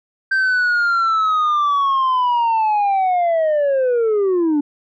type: linear sweep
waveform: sine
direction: down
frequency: 1568 to 283.8 Hz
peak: -11 dBFS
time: 0.31-4.61 s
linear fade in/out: 10 ms
effects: tanh soft clip ceiling -13 dBFS